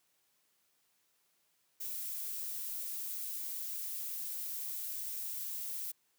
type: noise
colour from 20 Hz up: violet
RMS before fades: -40 dBFS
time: 1.8-5.92 s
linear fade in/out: 10 ms
effects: white hiss -75 dBFS RMS until 6.18 s + high-pass 100 Hz 12 dB/octave